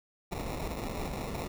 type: noise with sample-and-hold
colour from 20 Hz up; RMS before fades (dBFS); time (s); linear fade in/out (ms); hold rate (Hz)
pink; -36; 0.31-1.48; 10; 1575
effects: none